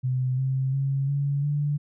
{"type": "tone with pitch steps", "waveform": "sine", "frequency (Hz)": [128.3, 132.52, 136.87, 141.37, 146.02], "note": ["C3", "C3", "C#3", "C#3", "D3"], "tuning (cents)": [-34, 22, -22, 34, -10], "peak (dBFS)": -22, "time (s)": [0.03, 1.78], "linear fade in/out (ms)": 20, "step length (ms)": 350, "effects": []}